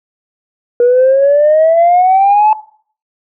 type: exponential sweep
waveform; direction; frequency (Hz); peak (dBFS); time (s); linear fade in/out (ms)
sine; up; 477.8 to 872; -4; 0.8-2.53; 2
effects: noise-tail reverb RT60 0.5 s tail -18 dB re dry + tanh soft clip ceiling -2 dBFS